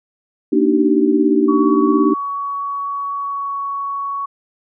sine chord, Eb major seventh, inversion second, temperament equal with one note detuned, 233.1 / 293.7 / 311.1 / 384.8 Hz, Bb3 / D4 / Eb4 / G4, 0 / 0 / 0 / -32 cents, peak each -19 / -15 / -17 / -17 dBFS, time 0.52-2.14 s, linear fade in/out 10 ms
sine tone with pitch glide, 1124 to 1116.9 Hz, C#6 to C#6, +24 to +13 cents, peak -20 dBFS, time 1.48-4.26 s, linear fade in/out 10 ms, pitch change -11 cents, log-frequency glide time 3.18-3.55 s
effects none

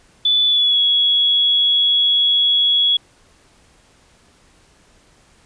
sine tone with pitch glide, 3479 to 3351 Hz, A7 to G#7, -20 to +15 cents, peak -12 dBFS, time 0.25-2.97 s, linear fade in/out 5 ms, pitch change -65 cents, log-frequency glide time 0.46-0.79 s, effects pink hiss -53 dBFS RMS until 5.45 s + resampled to 22050 Hz

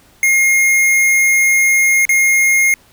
square tone with dropouts, 2139 Hz, C7, 38 cents sharp, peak -10 dBFS, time 0.23-2.74 s, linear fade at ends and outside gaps 1 ms, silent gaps 2.053-2.092 s, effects pink hiss -49 dBFS RMS until 2.92 s

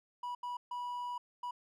triangle tone bursts at uneven times, 977 Hz, B5, 19 cents flat, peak -35 dBFS, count 4, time 0.23-0.35 / 0.43-0.57 / 0.71-1.18 / 1.43-1.51 s, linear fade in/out 5 ms, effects none

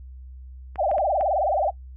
clicks, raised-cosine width 0.5 ms, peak -23 dBFS, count 4, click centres 0.758 / 0.914 / 0.982 / 1.21 s
sine tone with vibrato, 683 Hz, F5, 39 cents flat, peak -19 dBFS, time 0.78-1.71 s, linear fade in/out 20 ms, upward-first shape sine, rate 19 Hz, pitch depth 270 cents each way
effects noise-tail reverb RT60 0.1 s tail -22 dB re dry + added 64 Hz sine -38 dBFS peak until 1.96 s

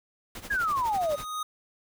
pink noise with tremolo, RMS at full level -39 dBFS, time 0.35-1.25 s, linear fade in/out 2 ms, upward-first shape sine, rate 12 Hz, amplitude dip 80%
square tone with exponential growth, 1244.5 Hz, D#6, in tune, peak -29 dBFS, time 0.41-1.43 s, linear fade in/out 5 ms, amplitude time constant 220 ms
sine exponential sweep, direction down, 1700 to 563 Hz, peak -24 dBFS, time 0.5-1.16 s, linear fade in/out 10 ms
effects none

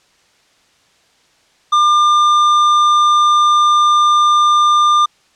sine tone with tanh clipping, 1200 Hz, D6, 37 cents sharp, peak -10 dBFS, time 1.72-5.06 s, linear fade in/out 10 ms, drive 12 dB, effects white hiss -54 dBFS RMS until 5.35 s + low-pass 6000 Hz 12 dB/octave

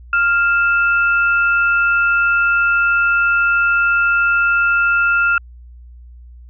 sine tone pair together, 1396.9 / 2637 Hz, F6 / E7, 0 / 0 cents, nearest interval major seventh, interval 1100 cents, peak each -12 / -21 dBFS, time 0.13-5.38 s, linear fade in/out 2 ms, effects added 60 Hz sine -36 dBFS peak until 6.49 s

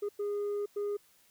sine tone bursts at uneven times, 410 Hz, G#4, 22 cents flat, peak -28 dBFS, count 3, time 0.02-0.09 / 0.19-0.66 / 0.76-0.97 s, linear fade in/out 10 ms, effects tanh soft clip ceiling -30 dBFS + white hiss -65 dBFS RMS until 1.3 s

